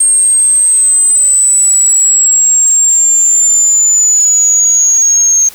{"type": "linear sweep", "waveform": "sine", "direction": "down", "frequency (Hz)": [8540, 6410], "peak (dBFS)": -5, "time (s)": [0, 5.49], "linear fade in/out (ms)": 5, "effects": ["white hiss -34 dBFS RMS until 5.54 s"]}